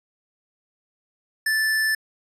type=tone; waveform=square; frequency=1756 Hz; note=A6; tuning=4 cents flat; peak=-20 dBFS; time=1.46-1.95 s; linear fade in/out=5 ms; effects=resampled to 32000 Hz